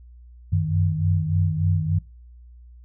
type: tone cluster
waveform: sine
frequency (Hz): 92.3 / 95.7 / 155.9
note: F#2 / G2 / D#3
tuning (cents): -4 / -41 / +4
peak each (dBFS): -23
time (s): 0.52-1.99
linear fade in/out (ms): 10
effects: noise-tail reverb RT60 0.3 s tail -21 dB re dry + added 60 Hz sine -43 dBFS peak until 2.84 s